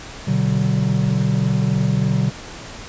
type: chord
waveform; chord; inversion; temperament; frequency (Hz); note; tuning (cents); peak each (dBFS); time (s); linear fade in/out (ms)
triangle; B minor; none; equal with one note detuned; 123.47 / 146.83 / 189.65; B2 / D3 / F#3; 0 / 0 / +43; -18; 0.27-2.3; 10
effects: pink hiss -35 dBFS RMS until 2.88 s + resampled to 16000 Hz